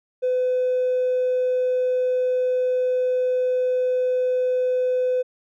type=tone with hard clipping; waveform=sine; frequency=505 Hz; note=B4; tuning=39 cents sharp; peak=-19 dBFS; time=0.22-5.23 s; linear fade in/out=20 ms; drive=1 dB; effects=none